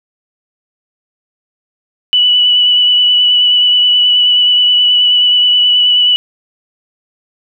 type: tone with vibrato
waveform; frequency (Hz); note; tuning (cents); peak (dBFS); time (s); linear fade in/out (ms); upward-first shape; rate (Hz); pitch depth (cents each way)
sine; 2960; F#7; 0; -6; 2.13-6.16; 0; sine; 9.4; 16
effects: none